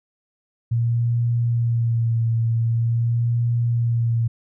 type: tone with vibrato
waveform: sine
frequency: 116.54 Hz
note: A#2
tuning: in tune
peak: -17 dBFS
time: 0.71-4.28 s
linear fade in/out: 10 ms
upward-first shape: sine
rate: 0.45 Hz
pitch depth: 29 cents each way
effects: none